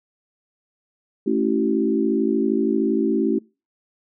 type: chord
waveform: sine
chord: A dominant seventh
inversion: none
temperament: equal with one note detuned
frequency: 220 / 277.2 / 329.6 / 382.8 Hz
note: A3 / C#4 / E4 / G4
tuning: 0 / 0 / 0 / -41 cents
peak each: -23 dBFS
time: 1.26-3.39 s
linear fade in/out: 10 ms
effects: noise-tail reverb RT60 0.3 s tail -25 dB re dry